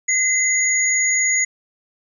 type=tone pair together; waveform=sine; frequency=2045 / 6762 Hz; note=C7 / G#8; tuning=-40 / +30 cents; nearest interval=octave + major sixth; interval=2070 cents; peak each=-18 dBFS; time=0.08-1.45 s; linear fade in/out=10 ms; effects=none